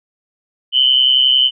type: tone pair together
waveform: sine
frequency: 2960 / 3091 Hz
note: F#7 / G7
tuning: 0 / -25 cents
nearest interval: minor second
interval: 75 cents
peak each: -12 dBFS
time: 0.72-1.51 s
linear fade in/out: 50 ms
effects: none